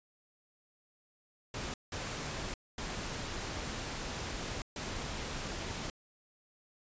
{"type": "noise bursts at uneven times", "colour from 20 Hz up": "pink", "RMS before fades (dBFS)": -39, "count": 4, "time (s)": [[1.54, 1.74], [1.92, 2.54], [2.78, 4.62], [4.76, 5.9]], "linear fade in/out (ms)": 2, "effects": ["resampled to 16000 Hz"]}